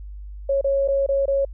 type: tone with dropouts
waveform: sine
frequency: 551 Hz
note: C#5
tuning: 11 cents flat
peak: -17 dBFS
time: 0.49-1.45 s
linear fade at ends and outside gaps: 5 ms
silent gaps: 0.612-0.643 / 0.877-0.884 / 1.064-1.088 / 1.257-1.279 s
effects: added 50 Hz sine -33 dBFS peak until 1.53 s